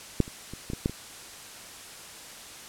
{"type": "clicks", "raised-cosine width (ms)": 3, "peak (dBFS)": [-7, -29, -25, -21, -18, -11, -23], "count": 7, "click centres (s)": [0.203, 0.279, 0.536, 0.701, 0.734, 0.859, 0.896], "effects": ["white hiss -44 dBFS RMS until 2.68 s", "low-pass 10000 Hz 12 dB/octave"]}